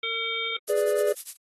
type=harmonic tone; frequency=454.9 Hz; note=A#4; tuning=42 cents flat; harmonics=1 / 3 / 5 / 7 / 8; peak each=-36 / -36 / -30 / -33 / -33 dBFS; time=0.03-0.57 s; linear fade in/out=5 ms
type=noise with tremolo; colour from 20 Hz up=violet; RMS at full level=-31 dBFS; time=0.67-1.37 s; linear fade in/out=10 ms; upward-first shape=sine; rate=10 Hz; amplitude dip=95%
type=chord; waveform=triangle; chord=G# diminished; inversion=none; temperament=equal; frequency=415.3 / 493.9 / 587.3 Hz; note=G#4 / B4 / D5; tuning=0 / 0 / 0 cents; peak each=-22 / -27 / -23 dBFS; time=0.69-1.13 s; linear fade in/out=10 ms
effects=AAC 32 kbps